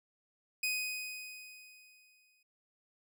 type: tone with exponential decay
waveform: sawtooth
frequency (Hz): 2500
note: D#7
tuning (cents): +8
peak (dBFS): -27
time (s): 0.63-2.43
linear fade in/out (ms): 5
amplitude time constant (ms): 390
effects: none